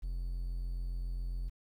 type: tone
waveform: triangle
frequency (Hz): 43.65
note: F1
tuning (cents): 0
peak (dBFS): -32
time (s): 0.02-1.5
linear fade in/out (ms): 20
effects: 11-bit